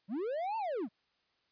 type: linear two-way sweep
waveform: triangle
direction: up then down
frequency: 172.9 to 921 to 172.9 Hz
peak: -31 dBFS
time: 0.08-0.89 s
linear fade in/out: 50 ms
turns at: 0.57 s
effects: white hiss -75 dBFS RMS until 1.51 s + resampled to 11025 Hz